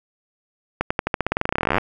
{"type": "accelerating click train", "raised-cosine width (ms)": 0.5, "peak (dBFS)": -4, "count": 28, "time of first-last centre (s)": [0.81, 1.783], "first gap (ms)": 95, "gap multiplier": 0.91, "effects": []}